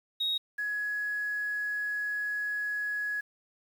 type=tone pair in turn; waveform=sine; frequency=3770 / 1679.3 Hz; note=A#7 / G#6; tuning=+19 / +19 cents; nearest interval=octave + major second; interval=1400 cents; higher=first; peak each=-26 / -29 dBFS; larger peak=first; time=0.2-0.38 / 0.58-3.21 s; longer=second; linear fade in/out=10 ms; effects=tanh soft clip ceiling -22 dBFS + 9-bit